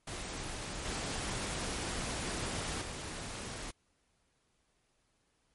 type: noise with level steps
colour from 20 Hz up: pink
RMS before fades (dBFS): -41 / -37 / -42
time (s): 0.07-3.71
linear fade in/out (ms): 5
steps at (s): 0.85 / 2.81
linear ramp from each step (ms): 10
effects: pink hiss -75 dBFS RMS until 5.54 s + MP3 48 kbps